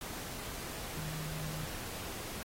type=tone in noise; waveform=sine; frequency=155.56 Hz; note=D#3; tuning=in tune; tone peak=-39 dBFS; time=0.97-1.66 s; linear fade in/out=2 ms; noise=pink; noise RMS=-43 dBFS; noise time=0.01-2.43 s; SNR=+1 dB; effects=AAC 48 kbps